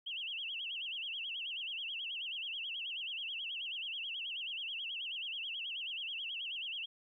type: tone with vibrato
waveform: sine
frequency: 2960 Hz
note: F#7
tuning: in tune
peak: -38 dBFS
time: 0.06-6.86 s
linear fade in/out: 10 ms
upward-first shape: sine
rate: 9.3 Hz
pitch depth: 200 cents each way
effects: 13-bit